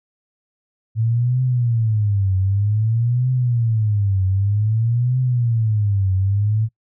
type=tone with vibrato; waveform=sine; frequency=109.9 Hz; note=A2; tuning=2 cents flat; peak=-15 dBFS; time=0.95-6.69 s; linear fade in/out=50 ms; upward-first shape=triangle; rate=0.53 Hz; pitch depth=280 cents each way; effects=noise-tail reverb RT60 0.1 s tail -24 dB re dry